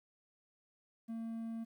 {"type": "tone", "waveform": "triangle", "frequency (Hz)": 227.2, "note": "A#3", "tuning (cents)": -44, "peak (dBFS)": -37, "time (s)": [1.08, 1.65], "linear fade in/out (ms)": 20, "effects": ["12-bit"]}